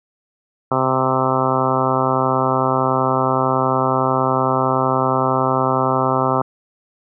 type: harmonic tone with a mistuned harmonic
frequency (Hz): 130.81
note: C3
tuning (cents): 0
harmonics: 1 / 2 / 3 / 4 / 5 / 6 / 7 / 8 / 9 / 10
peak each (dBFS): -24 / -24 / -24 / -24 / -24 / -24 / -24 / -24 / -24 / -24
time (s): 0.71-6.42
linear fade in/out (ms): 5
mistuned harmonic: 1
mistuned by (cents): +19
effects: none